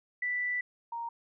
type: tone pair in turn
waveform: sine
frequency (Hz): 1975.5 / 932.3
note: B6 / A#5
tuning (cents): 0 / 0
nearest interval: octave + minor second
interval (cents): 1300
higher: first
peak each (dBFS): -29 / -34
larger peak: first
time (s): 0.22-0.61 / 0.92-1.09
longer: first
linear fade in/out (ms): 5
effects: none